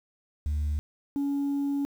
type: tone pair in turn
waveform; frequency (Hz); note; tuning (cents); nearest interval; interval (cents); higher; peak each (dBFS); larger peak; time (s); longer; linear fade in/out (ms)
sine; 74.6 / 281.7; D2 / C#4; +28 / +28; octave + major seventh; 2300; second; -23; neither; 0.46-0.79 / 1.16-1.85; second; 0
effects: tanh soft clip ceiling -24 dBFS + 9-bit